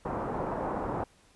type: low-pass noise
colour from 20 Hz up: white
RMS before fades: -33 dBFS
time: 0.05-1.04 s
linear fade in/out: 5 ms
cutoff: 1000 Hz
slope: 24 dB/octave
effects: pink hiss -62 dBFS RMS until 1.35 s + resampled to 24000 Hz